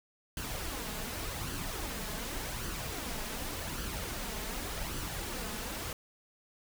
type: noise with flanger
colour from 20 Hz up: pink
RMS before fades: -38 dBFS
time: 0.37-5.93 s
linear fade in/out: 2 ms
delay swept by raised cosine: 0.65 to 4.75 ms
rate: 0.87 Hz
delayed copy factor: +0.5
effects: none